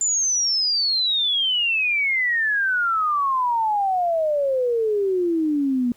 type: exponential sweep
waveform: sine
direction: down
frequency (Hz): 7210 to 237.4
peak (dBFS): -18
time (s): 0.01-5.92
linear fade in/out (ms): 2
effects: pink hiss -56 dBFS RMS until 5.96 s